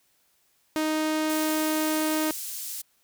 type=tone; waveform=sawtooth; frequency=311.1 Hz; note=D#4; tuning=in tune; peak=-20 dBFS; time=0.76-2.31 s; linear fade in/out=0 ms
type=high-pass noise; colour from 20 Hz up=pink; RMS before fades=-35 dBFS; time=1.29-2.82 s; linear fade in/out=10 ms; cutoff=6900 Hz; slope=12 dB/octave
effects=white hiss -67 dBFS RMS until 3.03 s